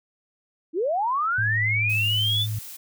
sine linear sweep, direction up, 293.6 to 3573 Hz, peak -21 dBFS, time 0.73-2.47 s, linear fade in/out 50 ms
sine tone with pitch glide, 109 to 107.31 Hz, A2 to A2, -16 to -43 cents, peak -25 dBFS, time 1.38-2.59 s, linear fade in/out 5 ms, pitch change -27 cents, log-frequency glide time 1.5-1.62 s
blue noise, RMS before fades -39 dBFS, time 1.89-2.77 s, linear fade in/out 10 ms
effects none

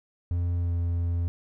triangle tone with pitch glide, 87 to 85.85 Hz, F2 to F2, -6 to -29 cents, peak -22 dBFS, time 0.31-1.28 s, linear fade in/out 0 ms, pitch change -23 cents, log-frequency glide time 0.58-0.72 s, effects none

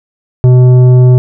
sine tone with tanh clipping, 125.8 Hz, B2, 32 cents sharp, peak -3 dBFS, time 0.44-1.18 s, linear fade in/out 0 ms, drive 10 dB, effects none

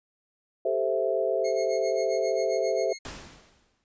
sine chord, A minor seventh, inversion third, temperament equal, 392 / 440 / 523.3 / 659.3 Hz, G4 / A4 / C5 / E5, 0 / 0 / 0 / 0 cents, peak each -30 / -30 / -28 / -28 dBFS, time 0.65-2.93 s, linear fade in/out 5 ms
10% pulse tone with tremolo, 2156 Hz, C#7, 49 cents flat, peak -26 dBFS, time 1.44-2.99 s, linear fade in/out 10 ms, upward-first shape sine, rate 7.5 Hz, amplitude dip 85%
pink noise with exponential decay, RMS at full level -36 dBFS, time 3.05-3.84 s, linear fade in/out 1 ms, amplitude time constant 170 ms
effects resampled to 16000 Hz

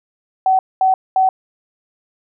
sine tone bursts, 757 Hz, F#5, 39 cents sharp, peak -10 dBFS, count 3, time 0.46-1.29 s, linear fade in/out 2 ms, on 130 ms, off 220 ms, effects none

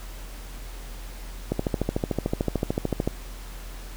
click train, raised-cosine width 2 ms, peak -10 dBFS, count 22, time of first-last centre 1.52-3.076 s, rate 13.5 Hz, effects added 42 Hz sine -36 dBFS peak until 3.96 s + pink hiss -45 dBFS RMS until 3.96 s

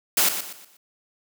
white noise with echo, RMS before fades -19 dBFS, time 0.17-0.29 s, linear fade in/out 5 ms, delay 120 ms, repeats 4, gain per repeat -9 dB, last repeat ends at 0.77 s, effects high-pass 200 Hz 12 dB/octave

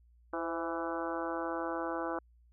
harmonic tone with a mistuned harmonic, 166 Hz, E3, 12 cents sharp, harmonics 2 / 3 / 4 / 5 / 6 / 7 / 8 / 9, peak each -38 / -40 / -41 / -42 / -43 / -43 / -44 / -45 dBFS, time 0.33-2.19 s, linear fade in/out 5 ms, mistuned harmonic 3, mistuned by +46 cents, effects added 59 Hz sine -60 dBFS peak until 2.52 s

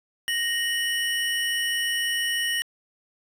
square tone pair together, 1864.7 / 2960 Hz, A#6 / F#7, 0 / 0 cents, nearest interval minor sixth, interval 800 cents, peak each -27 dBFS, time 0.28-2.62 s, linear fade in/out 0 ms, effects resampled to 32000 Hz + 10-bit

